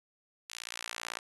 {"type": "tone with high-pass filter sweep", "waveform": "sawtooth", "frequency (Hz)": 58, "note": "A#1", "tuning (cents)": -8, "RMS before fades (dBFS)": -42, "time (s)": [0.49, 1.19], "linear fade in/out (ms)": 10, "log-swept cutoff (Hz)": [3100, 1100], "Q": 0.76, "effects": ["resampled to 24000 Hz"]}